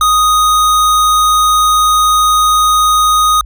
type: tone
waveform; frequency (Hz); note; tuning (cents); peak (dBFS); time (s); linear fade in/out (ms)
square; 1244.5; D#6; 0; -8; 0.01-3.41; 2
effects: added 50 Hz sine -26 dBFS peak until 3.45 s